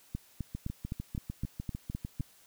two click trains, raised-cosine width 5 ms, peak -24 / -22 dBFS, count 12 / 9, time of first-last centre 0.55-2.199 / 0.15-2.207 s, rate 6.67 / 3.89 Hz, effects white hiss -61 dBFS RMS until 2.46 s

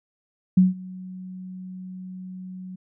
sine tone with ADSR envelope, 185 Hz, F#3, in tune, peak -10 dBFS, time 0.57-2.76 s, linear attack 7 ms, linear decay 160 ms, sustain -24 dB, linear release 10 ms, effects none

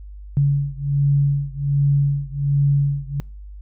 sine beating tone pair, 140.8 / 142.1 Hz, C#3 / C#3, +27 / +43 cents, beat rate 1.3 Hz, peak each -18 / -19 dBFS, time 0.37-3.2 s, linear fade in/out 0 ms, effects noise-tail reverb RT60 0.4 s tail -26 dB re dry + added 50 Hz sine -34 dBFS peak until 3.61 s

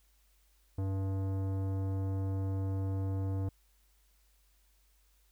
sine tone with tanh clipping, 96.4 Hz, G2, 28 cents flat, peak -33 dBFS, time 0.78-3.49 s, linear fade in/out 5 ms, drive 16 dB, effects added 50 Hz sine -66 dBFS peak until 5.31 s + white hiss -72 dBFS RMS until 5.31 s

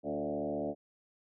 sine tone with frequency modulation, 437.2 Hz, A4, 11 cents flat, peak -32 dBFS, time 0.03-0.75 s, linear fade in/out 50 ms, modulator 74.5 Hz, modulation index 3.2, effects none

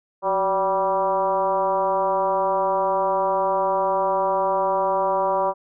sine tone with frequency modulation, 773 Hz, G5, 24 cents flat, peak -18 dBFS, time 0.22-5.54 s, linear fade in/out 50 ms, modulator 198 Hz, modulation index 1.7, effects none

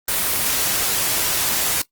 white noise, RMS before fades -20 dBFS, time 0.08-1.82 s, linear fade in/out 5 ms, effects noise-tail reverb RT60 0.1 s tail -18 dB re dry + Opus 24 kbps

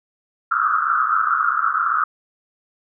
white band-pass noise, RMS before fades -19 dBFS, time 0.51-2.04 s, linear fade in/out 5 ms, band 1200 to 1400 Hz, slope 96 dB/octave, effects none

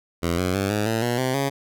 10% pulse tone with pitch steps, 85.2 / 91.32 / 97.87 / 104.89 / 112.42 / 120.49 / 129.14 / 138.41 Hz, F2 / F#2 / G2 / G#2 / A2 / B2 / C3 / C#3, -42 / -22 / -2 / +18 / +38 / -42 / -22 / -2 cents, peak -13 dBFS, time 0.22-1.5 s, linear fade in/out 20 ms, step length 160 ms, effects none

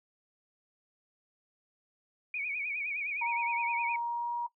sine tone with vibrato, 2349 Hz, D7, in tune, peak -32 dBFS, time 2.34-3.96 s, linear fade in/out 2 ms, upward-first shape sine, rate 9.7 Hz, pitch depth 110 cents each way
sine tone with pitch glide, 940 to 951.5 Hz, A#5 to A#5, +14 to +35 cents, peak -30 dBFS, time 3.21-4.47 s, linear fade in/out 10 ms, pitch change +21 cents, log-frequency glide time 3.95-4.34 s
effects noise-tail reverb RT60 0.1 s tail -18 dB re dry

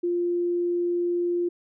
sine tone, 349.2 Hz, F4, in tune, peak -22 dBFS, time 0.03-1.49 s, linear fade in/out 10 ms, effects none

